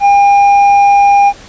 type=tone with hard clipping; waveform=sine; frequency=805 Hz; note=G5; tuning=46 cents sharp; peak=-5 dBFS; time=0-1.33 s; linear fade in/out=50 ms; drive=4 dB; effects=pink hiss -35 dBFS RMS until 1.48 s + resampled to 16000 Hz